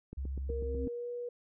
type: click train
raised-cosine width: 3 ms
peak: -30 dBFS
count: 7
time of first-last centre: 0.13-0.872 s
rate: 8.09 Hz
type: tone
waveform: sine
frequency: 67.4 Hz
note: C#2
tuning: 48 cents flat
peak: -34 dBFS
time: 0.17-0.86 s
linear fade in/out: 10 ms
type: tone with exponential growth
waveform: sine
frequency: 261.6 Hz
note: C4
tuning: in tune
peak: -34 dBFS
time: 0.37-0.88 s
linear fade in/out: 1 ms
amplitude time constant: 110 ms
type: tone with pitch glide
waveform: sine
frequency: 466.2 to 483.5 Hz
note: A#4 to B4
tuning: 0 to -37 cents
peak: -36 dBFS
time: 0.49-1.29 s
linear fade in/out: 5 ms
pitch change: +63 cents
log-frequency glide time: 0.63-1.1 s
effects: none